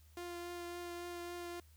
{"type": "tone with vibrato", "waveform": "sawtooth", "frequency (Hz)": 348.7, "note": "F4", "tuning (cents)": -3, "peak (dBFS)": -39, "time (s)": [0.17, 1.6], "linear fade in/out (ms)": 2, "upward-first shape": "triangle", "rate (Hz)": 3.6, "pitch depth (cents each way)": 13, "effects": ["added 77 Hz sine -60 dBFS peak until 1.76 s", "white hiss -70 dBFS RMS until 1.76 s"]}